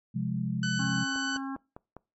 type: chord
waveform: sine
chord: F minor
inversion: second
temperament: equal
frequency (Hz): 130.81 / 174.61 / 207.7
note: C3 / F3 / Ab3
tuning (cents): 0 / 0 / 0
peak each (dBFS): -32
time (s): 0.14-1.05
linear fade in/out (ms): 20
type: tone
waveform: sawtooth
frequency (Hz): 1500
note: F#6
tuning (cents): +23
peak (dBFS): -26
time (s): 0.63-1.37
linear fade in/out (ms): 2
type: harmonic tone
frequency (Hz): 270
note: C#4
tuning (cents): -45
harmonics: 1 / 3 / 4 / 5 / 6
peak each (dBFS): -33 / -42 / -42 / -46 / -47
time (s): 0.79-1.56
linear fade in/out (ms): 5
type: click train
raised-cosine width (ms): 1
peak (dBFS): -29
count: 5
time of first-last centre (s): 1.16-1.966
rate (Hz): 4.96
effects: noise-tail reverb RT60 0.3 s tail -24 dB re dry + MP3 32 kbps